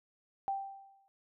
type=tone with exponential decay; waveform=sine; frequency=784 Hz; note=G5; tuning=in tune; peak=-29 dBFS; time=0.48-1.08 s; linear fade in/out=0 ms; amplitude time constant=130 ms; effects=none